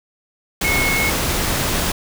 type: tone in noise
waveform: sine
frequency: 2184 Hz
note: C#7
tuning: 26 cents flat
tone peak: -18 dBFS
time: 0.64-1.1 s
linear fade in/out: 5 ms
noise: pink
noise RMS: -20 dBFS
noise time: 0.61-1.92 s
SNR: -1 dB
effects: none